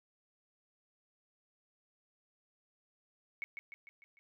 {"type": "tone with echo", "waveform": "sine", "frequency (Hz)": 2217, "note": "C#7", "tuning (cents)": 0, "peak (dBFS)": -36, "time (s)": [3.42, 3.44], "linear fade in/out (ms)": 0, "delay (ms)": 150, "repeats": 5, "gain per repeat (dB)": -5, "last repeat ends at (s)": 4.19, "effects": []}